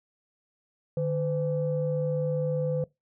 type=tone pair together; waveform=sine; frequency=150.8 / 507.2 Hz; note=D3 / B4; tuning=+46 / +46 cents; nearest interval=octave + major sixth; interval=2100 cents; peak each=-27 dBFS; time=0.97-2.84 s; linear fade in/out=2 ms; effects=noise-tail reverb RT60 0.2 s tail -22 dB re dry + tanh soft clip ceiling -18 dBFS